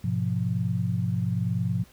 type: chord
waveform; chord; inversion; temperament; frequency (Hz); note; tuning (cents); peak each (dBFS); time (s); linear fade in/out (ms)
sine; F diminished; first; just; 104.77 / 125.72 / 174.61; Ab2 / Cb3 / F3; +16 / +31 / 0; -28; 0.04-1.84; 5
effects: pink hiss -56 dBFS RMS until 1.92 s